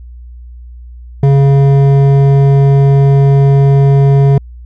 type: tone with hard clipping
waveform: sine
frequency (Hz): 138.59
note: C#3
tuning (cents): 0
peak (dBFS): -6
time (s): 1.23-4.38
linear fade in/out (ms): 2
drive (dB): 10
effects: added 60 Hz sine -28 dBFS peak until 4.65 s